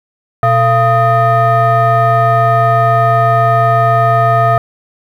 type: tone with frequency modulation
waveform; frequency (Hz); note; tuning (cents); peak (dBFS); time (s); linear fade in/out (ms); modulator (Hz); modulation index
sine; 685; F5; -34; -6; 0.43-4.58; 2; 564; 1.2
effects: tanh soft clip ceiling -2 dBFS + 7-bit